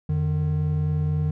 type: tone pair together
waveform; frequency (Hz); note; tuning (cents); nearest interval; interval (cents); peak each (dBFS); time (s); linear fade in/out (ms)
triangle; 87.7 / 151.7; F2 / D#3; +8 / -44; major sixth; 948; -24 / -20; 0.09-1.31; 5
effects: none